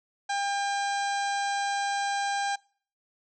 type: harmonic tone with a mistuned harmonic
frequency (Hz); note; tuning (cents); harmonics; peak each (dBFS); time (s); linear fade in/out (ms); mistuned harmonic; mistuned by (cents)
801; G5; +37; 1 / 2 / 3 / 4 / 5 / 6 / 7 / 8 / 9 / 10; -28 / -33 / -41 / -42 / -40 / -46 / -44 / -45 / -49 / -46; 0.29-2.56; 10; 8; -33
effects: noise-tail reverb RT60 0.5 s tail -25 dB re dry